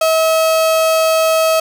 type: tone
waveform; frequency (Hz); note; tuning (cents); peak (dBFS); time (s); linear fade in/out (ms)
35% pulse; 643; E5; -43; -9; 0.01-1.6; 5
effects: none